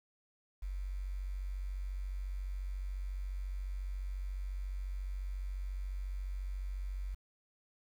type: tone with quantisation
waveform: sine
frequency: 47.11 Hz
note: F#1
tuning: 32 cents sharp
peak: -36 dBFS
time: 0.62-7.15 s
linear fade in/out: 10 ms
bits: 10
effects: none